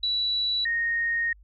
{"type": "tone pair in turn", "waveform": "sine", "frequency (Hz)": [3937, 1858], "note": ["B7", "A#6"], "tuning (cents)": [-6, -6], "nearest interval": "octave + minor second", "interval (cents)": 1300, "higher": "first", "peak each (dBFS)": -23, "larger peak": "neither", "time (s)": [[0.03, 0.65], [0.65, 1.33]], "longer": "second", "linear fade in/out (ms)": 5, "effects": ["added 50 Hz sine -50 dBFS peak until 1.43 s"]}